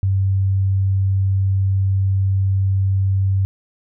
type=tone; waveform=sine; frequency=96.6 Hz; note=G2; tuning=25 cents flat; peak=-14 dBFS; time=0.03-3.45 s; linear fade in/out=0 ms; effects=none